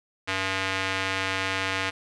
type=tone with band-pass filter; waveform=square; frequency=95.5 Hz; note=G2; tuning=45 cents flat; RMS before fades=-28 dBFS; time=0.27-1.91 s; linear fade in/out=20 ms; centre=2300 Hz; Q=1.2; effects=resampled to 24000 Hz + 8-bit